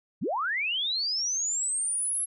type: linear sweep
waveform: sine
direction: up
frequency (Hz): 110.2 to 11140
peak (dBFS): -26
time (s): 0.21-2.26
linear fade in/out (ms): 20
effects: none